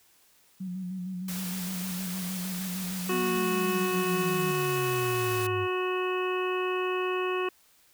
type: tone with vibrato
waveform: sine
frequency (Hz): 183.8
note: F#3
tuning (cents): -11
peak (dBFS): -32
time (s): 0.6-4.52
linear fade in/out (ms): 10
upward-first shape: square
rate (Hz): 6.5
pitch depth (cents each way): 39
type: noise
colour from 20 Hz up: white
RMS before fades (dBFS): -38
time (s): 1.28-5.47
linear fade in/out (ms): 5
type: exponential sweep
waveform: sine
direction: down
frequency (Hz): 254.5 to 98.6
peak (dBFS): -32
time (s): 3.09-5.68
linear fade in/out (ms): 50
type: harmonic tone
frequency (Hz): 367.5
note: F#4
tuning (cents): -12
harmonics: 1 / 2 / 3 / 4 / 5 / 7 / 8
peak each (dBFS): -28 / -41 / -33 / -42 / -42 / -36 / -43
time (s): 3.09-7.49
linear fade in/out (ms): 5
effects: white hiss -62 dBFS RMS until 7.93 s